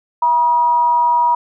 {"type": "tone with amplitude modulation", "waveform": "sine", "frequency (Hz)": 960, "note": "B5", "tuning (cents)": -49, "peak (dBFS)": -9, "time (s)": [0.22, 1.35], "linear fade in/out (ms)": 5, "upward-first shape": "sine", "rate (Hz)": 289, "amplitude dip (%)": 35, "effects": []}